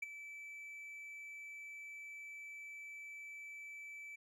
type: tone with ADSR envelope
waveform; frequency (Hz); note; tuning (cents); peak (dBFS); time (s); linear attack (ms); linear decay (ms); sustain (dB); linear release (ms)
triangle; 2313; D7; -27; -34; 0.02-4.16; 8; 17; -12; 9
effects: none